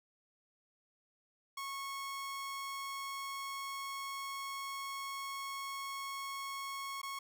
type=tone with dropouts; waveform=sawtooth; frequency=1098 Hz; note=C#6; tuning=17 cents flat; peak=-36 dBFS; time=1.57-7.19 s; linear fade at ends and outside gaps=5 ms; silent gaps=7.017-7.03 s; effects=none